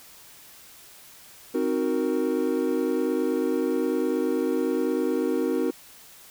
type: chord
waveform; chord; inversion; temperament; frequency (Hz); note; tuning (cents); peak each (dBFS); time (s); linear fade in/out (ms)
triangle; C half-diminished seventh; none; equal; 261.6 / 311.1 / 370 / 466.2; C4 / Eb4 / Gb4 / Bb4; 0 / 0 / 0 / 0; -26; 1.54-5.71; 10
effects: white hiss -49 dBFS RMS until 6.3 s